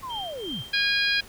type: linear sweep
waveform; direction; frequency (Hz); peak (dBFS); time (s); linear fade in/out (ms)
sine; down; 1101 to 86; -32; 0.02-0.63; 20
type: tone with tremolo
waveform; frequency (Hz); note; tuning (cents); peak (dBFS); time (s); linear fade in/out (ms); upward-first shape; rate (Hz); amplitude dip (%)
sine; 3166; G7; +17; -30; 0.09-0.83; 20; triangle; 2.8; 95
type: harmonic tone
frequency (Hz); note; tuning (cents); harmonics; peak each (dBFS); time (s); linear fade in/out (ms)
817; G#5; -29; 2 / 3 / 4 / 5 / 6; -25 / -27 / -28 / -29 / -30; 0.73-1.21; 10
effects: pink hiss -47 dBFS RMS until 1.28 s